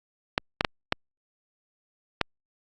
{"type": "clicks", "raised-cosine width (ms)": 0.3, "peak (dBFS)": -5, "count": 5, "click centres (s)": [0.379, 0.609, 0.648, 0.924, 2.213], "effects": ["Opus 48 kbps"]}